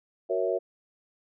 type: chord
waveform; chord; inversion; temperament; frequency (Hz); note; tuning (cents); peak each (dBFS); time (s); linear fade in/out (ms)
sine; F# dominant seventh; none; equal; 370 / 466.2 / 554.4 / 659.3; F#4 / A#4 / C#5 / E5; 0 / 0 / 0 / 0; -30; 0.29-0.59; 20
effects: none